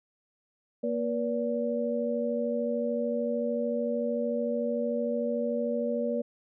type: tone cluster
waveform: sine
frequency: 235.9 / 482.6 / 576 Hz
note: A#3 / B4 / D5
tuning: +21 / -40 / -34 cents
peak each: -31 dBFS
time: 0.83-6.22 s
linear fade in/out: 10 ms
effects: none